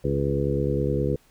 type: harmonic tone with a mistuned harmonic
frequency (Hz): 69.7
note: C#2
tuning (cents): +10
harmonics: 1 / 2 / 3 / 4 / 5 / 6 / 7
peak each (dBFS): -30 / -26 / -32 / -32 / -30 / -29 / -29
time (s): 0.04-1.16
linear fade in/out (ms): 5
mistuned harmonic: 7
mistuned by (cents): +17
effects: pink hiss -60 dBFS RMS until 1.3 s